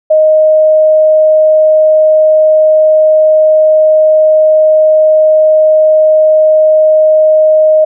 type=tone; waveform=sine; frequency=622.3 Hz; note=D#5; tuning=in tune; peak=-3 dBFS; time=0.1-7.85 s; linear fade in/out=10 ms; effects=none